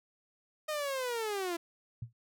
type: linear sweep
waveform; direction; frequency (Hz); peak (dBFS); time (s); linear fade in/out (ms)
sawtooth; down; 622.3 to 331.9; -29; 0.68-1.57; 10
type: tone with exponential decay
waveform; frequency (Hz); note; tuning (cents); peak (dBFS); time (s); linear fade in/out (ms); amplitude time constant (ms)
sine; 116.8; A#2; +4; -33; 2.02-2.13; 5; 22
effects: none